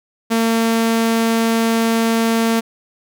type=tone; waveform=sawtooth; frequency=227.3 Hz; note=A#3; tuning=43 cents flat; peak=-10 dBFS; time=0.3-2.61 s; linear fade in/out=20 ms; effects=none